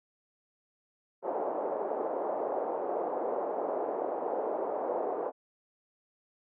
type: band-pass noise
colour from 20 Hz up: pink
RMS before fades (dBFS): -33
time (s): 1.22-5.32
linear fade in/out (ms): 50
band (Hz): 410 to 790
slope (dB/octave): 24
effects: none